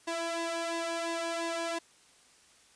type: tone with flanger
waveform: sawtooth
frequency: 334.3 Hz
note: E4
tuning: 24 cents sharp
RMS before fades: -34 dBFS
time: 0.07-1.79 s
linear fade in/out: 10 ms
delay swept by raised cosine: 1.1 to 1.78 ms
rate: 2.9 Hz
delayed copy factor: +0.8
effects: white hiss -61 dBFS RMS until 2.75 s + resampled to 22050 Hz